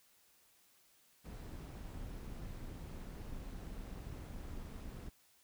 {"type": "noise with amplitude modulation", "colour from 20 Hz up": "brown", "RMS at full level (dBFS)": -44, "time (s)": [1.24, 5.1], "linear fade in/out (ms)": 20, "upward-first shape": "sine", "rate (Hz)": 217, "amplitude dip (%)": 55, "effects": ["white hiss -69 dBFS RMS until 5.43 s"]}